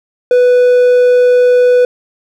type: tone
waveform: triangle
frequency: 494.8 Hz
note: B4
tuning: 3 cents sharp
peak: -3 dBFS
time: 0.31-1.85 s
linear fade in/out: 2 ms
effects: none